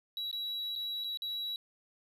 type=tone with dropouts; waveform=triangle; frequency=3898 Hz; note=B7; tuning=23 cents flat; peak=-33 dBFS; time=0.17-1.56 s; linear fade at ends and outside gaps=1 ms; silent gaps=0.313-0.328 / 0.754-0.76 / 1.039-1.043 / 1.173-1.22 s; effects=resampled to 32000 Hz